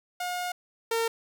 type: tone pair in turn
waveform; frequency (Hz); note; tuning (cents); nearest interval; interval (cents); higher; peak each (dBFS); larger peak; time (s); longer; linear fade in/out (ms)
sawtooth; 717 / 456.8; F5 / A#4; +45 / -35; minor sixth; 780; first; -26 / -21; second; 0.2-0.52 / 0.91-1.08; first; 5
effects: none